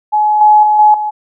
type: tone with level steps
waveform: sine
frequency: 847 Hz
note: G#5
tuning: 34 cents sharp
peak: -8 / -3 / -7 / -3 / -14 dBFS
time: 0.12-1.11 s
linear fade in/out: 20 ms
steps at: 0.41 / 0.63 / 0.79 / 0.94 s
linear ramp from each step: 2 ms
effects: none